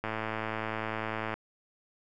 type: click train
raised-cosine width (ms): 0.5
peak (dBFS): -18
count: 144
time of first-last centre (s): 0.04-1.34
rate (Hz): 110
effects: none